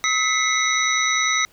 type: tone cluster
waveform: sine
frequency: 1282 / 2007 / 2137 / 3829 / 5930 Hz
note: E6 / B6 / C7 / A#7 / F#8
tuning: -49 / +27 / +36 / +46 / +3 cents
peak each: -24 dBFS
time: 0.04-1.45 s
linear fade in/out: 0 ms
effects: pink hiss -55 dBFS RMS until 1.52 s